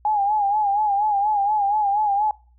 sine tone with vibrato, 825 Hz, G#5, 12 cents flat, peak -17 dBFS, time 0.05-2.31 s, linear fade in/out 2 ms, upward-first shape sine, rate 4.2 Hz, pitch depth 75 cents each way, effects noise-tail reverb RT60 0.4 s tail -24 dB re dry + added 60 Hz sine -52 dBFS peak until 2.58 s

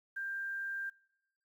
sine tone with quantisation, 1588 Hz, G6, 22 cents sharp, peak -36 dBFS, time 0.16-0.9 s, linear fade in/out 10 ms, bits 11, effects noise-tail reverb RT60 0.9 s tail -25 dB re dry

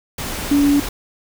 sine tone in noise, 285.9 Hz, D4, 46 cents flat, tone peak -11 dBFS, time 0.51-0.8 s, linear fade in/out 5 ms, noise pink, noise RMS -26 dBFS, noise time 0.18-0.89 s, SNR +12 dB, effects none

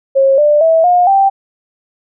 sine tone with pitch steps, 541 / 593.4 / 650.8 / 713.9 / 783 Hz, C#5 / D5 / E5 / F5 / G5, -42 / +18 / -22 / +38 / -2 cents, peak -6 dBFS, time 0.15-1.3 s, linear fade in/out 20 ms, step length 230 ms, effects none

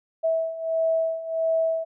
sine beating tone pair, 650 / 651.5 Hz, E5 / E5, -24 / -20 cents, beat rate 1.5 Hz, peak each -27 / -23 dBFS, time 0.23-1.85 s, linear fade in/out 20 ms, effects none

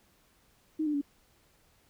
sine tone with pitch steps, 312.2 / 298.3 / 285 Hz, D#4 / D4 / C#4, +6 / +27 / +48 cents, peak -27 dBFS, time 0.79-1.015 s, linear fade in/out 10 ms, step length 75 ms, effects pink hiss -66 dBFS RMS until 1.89 s

